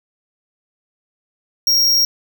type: tone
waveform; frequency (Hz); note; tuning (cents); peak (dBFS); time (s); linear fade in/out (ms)
square; 5590; F8; +1; -12; 1.67-2.05; 2
effects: 9-bit

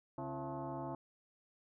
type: tone with frequency modulation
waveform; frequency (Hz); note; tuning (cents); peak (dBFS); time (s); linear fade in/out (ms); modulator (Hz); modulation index
sine; 266.1; C4; +29; -39; 0.18-0.95; 2; 202; 3.7
effects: none

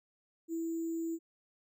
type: tone with sample-and-hold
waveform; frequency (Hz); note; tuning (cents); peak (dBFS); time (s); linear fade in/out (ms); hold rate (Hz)
sine; 329.6; E4; 0; -33; 0.48-1.19; 50; 7350
effects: none

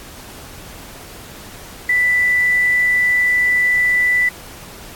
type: tone with quantisation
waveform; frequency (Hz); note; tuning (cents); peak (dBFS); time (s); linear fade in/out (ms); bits
sine; 1981; B6; +5; -12; 1.89-4.29; 5; 6
effects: pink hiss -37 dBFS RMS until 4.95 s + AAC 64 kbps

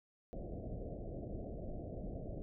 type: low-pass noise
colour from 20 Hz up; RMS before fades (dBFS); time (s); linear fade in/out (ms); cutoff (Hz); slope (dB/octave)
pink; -44; 0.33-2.42; 0; 700; 96
effects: none

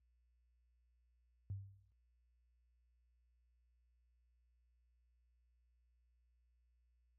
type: tone with exponential decay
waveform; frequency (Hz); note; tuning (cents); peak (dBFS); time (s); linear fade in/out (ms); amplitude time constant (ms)
sine; 98; G2; 0; -38; 1.5-1.92; 0; 91
effects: added 60 Hz sine -70 dBFS peak until 7.18 s + high-pass 60 Hz 12 dB/octave

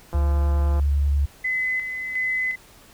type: click train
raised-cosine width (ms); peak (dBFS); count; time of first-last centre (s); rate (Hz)
1; -21; 115; 0.13-0.797; 171
type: tone with vibrato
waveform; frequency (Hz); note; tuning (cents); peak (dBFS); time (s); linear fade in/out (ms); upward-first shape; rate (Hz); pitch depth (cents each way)
sine; 71.1; C#2; +45; -17; 0.14-1.26; 10; sine; 10; 17
type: tone with tremolo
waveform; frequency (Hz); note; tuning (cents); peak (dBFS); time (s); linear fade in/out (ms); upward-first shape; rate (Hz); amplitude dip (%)
sine; 2026; B6; +44; -21; 1.44-2.56; 10; square; 1.4; 50
effects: pink hiss -50 dBFS RMS until 2.93 s

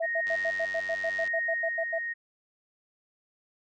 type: tone bursts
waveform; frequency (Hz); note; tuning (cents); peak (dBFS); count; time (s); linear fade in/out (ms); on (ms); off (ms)
sine; 660; E5; +2; -27; 14; 0-1.987; 10; 63; 85
type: tone with tremolo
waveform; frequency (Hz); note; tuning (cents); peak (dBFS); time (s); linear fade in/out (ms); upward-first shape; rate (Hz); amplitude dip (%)
sine; 1864.7; A#6; 0; -27; 0.02-2.14; 20; sine; 0.9; 35
type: click train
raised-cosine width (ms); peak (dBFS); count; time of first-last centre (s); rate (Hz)
0.2; -27; 97; 0.27-1.275; 95.5
effects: none

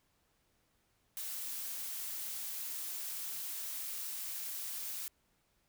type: noise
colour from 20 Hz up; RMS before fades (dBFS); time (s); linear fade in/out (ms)
blue; -41; 1.17-5.08; 0
effects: pink hiss -75 dBFS RMS until 5.68 s

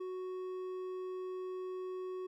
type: tone with hard clipping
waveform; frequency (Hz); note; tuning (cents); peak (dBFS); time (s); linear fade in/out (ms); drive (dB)
triangle; 370; F#4; 0; -40; 0-2.27; 10; 9
effects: none

